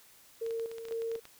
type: tone with tremolo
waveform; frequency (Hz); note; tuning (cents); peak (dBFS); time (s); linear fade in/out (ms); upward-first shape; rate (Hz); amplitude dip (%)
sine; 456.6; A#4; -36; -32; 0.41-1.2; 10; square; 2; 60
type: clicks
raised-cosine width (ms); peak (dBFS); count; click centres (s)
0.2; -31; 12; 0.464 / 0.508 / 0.597 / 0.715 / 0.783 / 0.853 / 0.885 / 0.923 / 1.02 / 1.116 / 1.153 / 1.254
effects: white hiss -59 dBFS RMS until 1.39 s